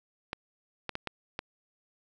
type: clicks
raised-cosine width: 0.3 ms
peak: -17 dBFS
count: 5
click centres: 0.331 / 0.893 / 0.954 / 1.073 / 1.391 s
effects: none